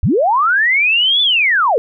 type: linear two-way sweep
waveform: sine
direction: up then down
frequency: 52 to 3520 to 414.7 Hz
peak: -10 dBFS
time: 0.03-1.78 s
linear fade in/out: 0 ms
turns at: 1.22 s
effects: none